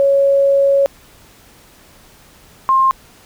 sine tone pair in turn, 554.4 / 1060.6 Hz, C#5 / C6, 0 / +23 cents, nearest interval major seventh, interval 1123 cents, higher second, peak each -9 dBFS, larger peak neither, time 0-0.86 / 2.69-2.91 s, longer first, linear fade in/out 0 ms, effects pink hiss -46 dBFS RMS until 3.25 s

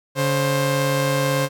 sawtooth tone pair together, 141.6 / 528.2 Hz, C#3 / C5, +37 / +16 cents, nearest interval octave + major seventh, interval 2279 cents, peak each -17 dBFS, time 0.15-1.49 s, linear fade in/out 50 ms, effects none

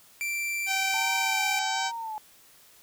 45% pulse tone, 2349 Hz, D7, in tune, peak -28 dBFS, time 0.21-1.59 s, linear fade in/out 0 ms
harmonic tone, 771 Hz, G5, 29 cents flat, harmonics 1 / 2 / 3 / 4 / 5 / 6 / 7 / 8 / 9 / 10, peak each -31 / -34 / -36 / -37 / -38 / -39 / -39 / -40 / -41 / -41 dBFS, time 0.66-1.92 s, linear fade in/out 50 ms
sine tone with vibrato, 880 Hz, A5, in tune, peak -32 dBFS, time 0.94-2.18 s, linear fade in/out 0 ms, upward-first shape sine, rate 1.3 Hz, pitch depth 95 cents each way
effects white hiss -56 dBFS RMS until 2.82 s

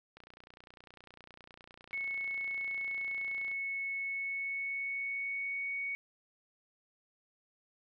click train, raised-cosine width 0.3 ms, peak -36 dBFS, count 101, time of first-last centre 0.17-3.514 s, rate 29.9 Hz
sine tone with pitch glide, 2202 to 2231 Hz, C#7 to C#7, -12 to +11 cents, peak -34 dBFS, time 1.93-5.95 s, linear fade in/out 0 ms, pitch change +23 cents, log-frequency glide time 4-5.74 s
effects none

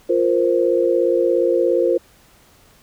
sine chord, F suspended fourth, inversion none, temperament equal, 349.2 / 466.2 / 523.3 Hz, F4 / Bb4 / C5, 0 / 0 / 0 cents, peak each -18 / -19 / -18 dBFS, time 0.09-1.98 s, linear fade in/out 10 ms, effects pink hiss -52 dBFS RMS until 2.82 s

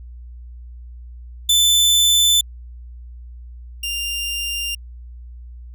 sawtooth tone pair in turn, 3520 / 2794 Hz, A7 / F7, 0 / 0 cents, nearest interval major third, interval 400 cents, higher first, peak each -9 / -19 dBFS, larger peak first, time 1.49-2.41 / 3.83-4.75 s, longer neither, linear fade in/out 5 ms, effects added 60 Hz sine -34 dBFS peak until 5.74 s

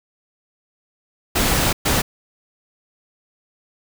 pink noise bursts at uneven times, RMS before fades -18 dBFS, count 2, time 1.35-1.73 / 1.85-2.02 s, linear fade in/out 10 ms, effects none

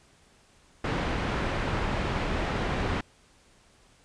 pink low-pass noise, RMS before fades -29 dBFS, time 0.84-3.01 s, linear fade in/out 5 ms, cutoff 2400 Hz, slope 12 dB/octave, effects pink hiss -60 dBFS RMS until 4.04 s + resampled to 22050 Hz

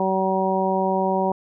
harmonic tone, 190 Hz, F#3, 46 cents sharp, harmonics 1 / 2 / 3 / 4 / 5, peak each -25 / -25 / -25 / -25 / -25 dBFS, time 0-1.32 s, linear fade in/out 2 ms, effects none

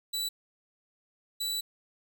sawtooth tone bursts at uneven times, 3951 Hz, B7, in tune, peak -27 dBFS, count 2, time 0.13-0.29 / 1.4-1.61 s, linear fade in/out 10 ms, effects none

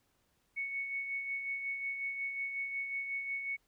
sine tone with tremolo, 2217 Hz, C#7, in tune, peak -33 dBFS, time 0.56-3.57 s, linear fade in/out 20 ms, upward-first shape sine, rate 5.5 Hz, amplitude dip 45%, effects pink hiss -75 dBFS RMS until 3.67 s

